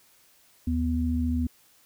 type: tone pair together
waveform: sine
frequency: 77.36 / 246.2 Hz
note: D#2 / B3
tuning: -9 / -5 cents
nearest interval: octave + minor sixth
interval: 2004 cents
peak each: -26 dBFS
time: 0.67-1.47 s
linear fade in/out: 5 ms
effects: white hiss -60 dBFS RMS until 1.85 s